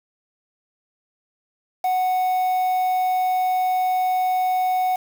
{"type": "tone with quantisation", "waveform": "triangle", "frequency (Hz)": 740, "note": "F#5", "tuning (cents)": 0, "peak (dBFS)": -16, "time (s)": [1.84, 4.96], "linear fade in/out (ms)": 5, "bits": 6, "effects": []}